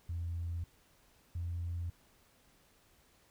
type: tone pair in turn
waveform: sine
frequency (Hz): 85 / 86.04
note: F2 / F2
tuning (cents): -46 / -25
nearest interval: unison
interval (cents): 21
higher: second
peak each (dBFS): -34 / -34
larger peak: neither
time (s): 0.09-0.64 / 1.35-1.9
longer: neither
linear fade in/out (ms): 5
effects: tanh soft clip ceiling -31 dBFS + pink hiss -67 dBFS RMS until 3.3 s